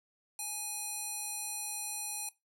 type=tone with band-pass filter; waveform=square; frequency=830.6 Hz; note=G#5; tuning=in tune; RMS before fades=-39 dBFS; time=0.39-2.29 s; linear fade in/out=2 ms; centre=10000 Hz; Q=1.9; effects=noise-tail reverb RT60 0.2 s tail -19 dB re dry